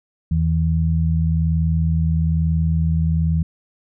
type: tone pair together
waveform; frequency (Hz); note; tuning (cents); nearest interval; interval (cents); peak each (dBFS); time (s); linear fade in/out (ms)
sine; 80.9 / 162; E2 / E3; -32 / -30; octave; 1202; -18; 0.31-3.43; 5
effects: none